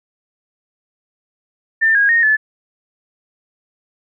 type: tone with pitch steps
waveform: sine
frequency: 1792 / 1639 / 1852 / 1733 Hz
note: A6 / G#6 / A#6 / A6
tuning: +31 / -23 / -12 / -27 cents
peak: -10 dBFS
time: 1.81-2.37 s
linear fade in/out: 20 ms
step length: 140 ms
effects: none